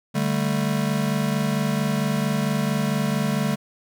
square chord, D suspended fourth, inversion none, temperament just, 146.83 / 195.78 / 220.2 Hz, D3 / G3 / A3, 0 / -2 / +2 cents, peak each -26 dBFS, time 0.14-3.56 s, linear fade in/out 20 ms, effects none

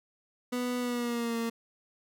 30% pulse tone with pitch glide, 246.9 to 230.4 Hz, B3 to A#3, 0 to -20 cents, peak -27 dBFS, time 0.52-1.5 s, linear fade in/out 10 ms, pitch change -120 cents, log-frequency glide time 0.79-1.37 s, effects none

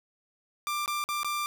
sawtooth tone with dropouts, 1185 Hz, D6, 15 cents sharp, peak -25 dBFS, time 0.67-1.46 s, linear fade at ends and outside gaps 0 ms, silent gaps 0.86-0.878 / 1.04-1.089 / 1.232-1.246 s, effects none

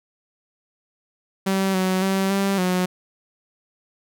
sawtooth tone with pitch steps, 192.6 / 186.7 / 192.6 / 196.5 / 182.3 Hz, G3 / F#3 / G3 / G3 / F#3, -30 / +16 / -30 / +4 / -25 cents, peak -15 dBFS, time 1.46-2.86 s, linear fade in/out 10 ms, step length 280 ms, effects none

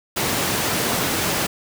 pink high-pass noise, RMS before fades -22 dBFS, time 0.16-1.47 s, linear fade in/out 10 ms, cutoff 120 Hz, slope 12 dB/octave, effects none

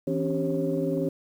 sine tone cluster, 163.7 / 264.8 / 285.7 / 391.2 / 543 Hz, E3 / C4 / D4 / G4 / C#5, -12 / +21 / -48 / -4 / -36 cents, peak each -30 dBFS, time 0.07-1.09 s, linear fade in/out 5 ms, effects tanh soft clip ceiling -14 dBFS + 9-bit

